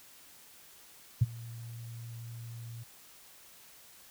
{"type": "tone with ADSR envelope", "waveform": "sine", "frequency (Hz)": 116.54, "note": "A#2", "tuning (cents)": 0, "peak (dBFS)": -18, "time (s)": [1.21, 2.84], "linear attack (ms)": 10, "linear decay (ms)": 31, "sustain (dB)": -23, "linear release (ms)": 16, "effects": ["white hiss -56 dBFS RMS until 4.1 s"]}